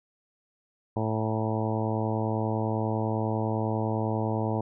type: harmonic tone with a mistuned harmonic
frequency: 110 Hz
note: A2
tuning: in tune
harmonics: 1 / 2 / 3 / 4 / 5 / 6 / 7 / 8 / 9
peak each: -29 / -32 / -34 / -35 / -36 / -37 / -37 / -38 / -39 dBFS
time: 0.96-4.61 s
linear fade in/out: 5 ms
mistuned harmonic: 9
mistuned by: -49 cents
effects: none